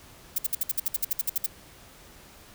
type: noise bursts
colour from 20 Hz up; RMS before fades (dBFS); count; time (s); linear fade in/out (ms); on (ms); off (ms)
violet; -25; 14; 0.36-1.463; 5; 24; 59
effects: pink hiss -51 dBFS RMS until 2.54 s